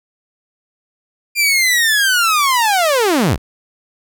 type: linear sweep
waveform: sawtooth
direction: down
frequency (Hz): 2403 to 36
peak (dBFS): -8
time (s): 1.35-3.38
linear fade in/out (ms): 50
effects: none